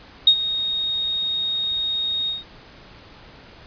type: tone with ADSR envelope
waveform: sine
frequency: 3729 Hz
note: A#7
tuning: in tune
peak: -7 dBFS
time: 0.27-2.44 s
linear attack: 4 ms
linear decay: 73 ms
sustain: -14 dB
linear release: 160 ms
effects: pink hiss -45 dBFS RMS until 3.66 s + resampled to 11025 Hz